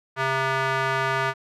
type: tone with band-pass filter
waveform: square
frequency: 133.4 Hz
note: C3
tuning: 34 cents sharp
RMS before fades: -24 dBFS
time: 0.16-1.34 s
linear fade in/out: 50 ms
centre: 1400 Hz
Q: 1.4
effects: none